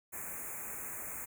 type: band-stop noise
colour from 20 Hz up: white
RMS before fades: -42 dBFS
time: 0.12-1.26 s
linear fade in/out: 20 ms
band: 2500 to 6600 Hz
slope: 96 dB/octave
effects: none